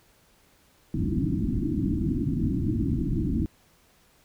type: low-pass noise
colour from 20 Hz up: white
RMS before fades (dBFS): -26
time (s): 0.94-3.46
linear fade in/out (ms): 0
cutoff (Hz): 330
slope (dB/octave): 96
effects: pink hiss -61 dBFS RMS until 4.24 s